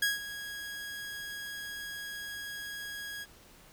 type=tone with ADSR envelope; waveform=sawtooth; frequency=1651 Hz; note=G#6; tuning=11 cents flat; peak=-21 dBFS; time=0.02-3.26 s; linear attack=5 ms; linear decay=160 ms; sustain=-14 dB; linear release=37 ms; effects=pink hiss -57 dBFS RMS until 3.72 s